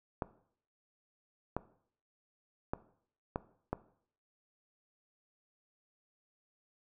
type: clicks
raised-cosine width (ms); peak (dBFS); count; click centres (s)
1; -19; 5; 0.222 / 1.566 / 2.735 / 3.359 / 3.73
effects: noise-tail reverb RT60 0.6 s tail -17 dB re dry